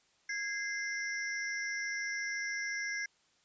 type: ring-modulated tone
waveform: square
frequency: 1864.7 Hz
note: A#6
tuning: in tune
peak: -32 dBFS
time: 0.29-3.06 s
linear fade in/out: 5 ms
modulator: 217 Hz
effects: white hiss -70 dBFS RMS until 3.44 s + resampled to 16000 Hz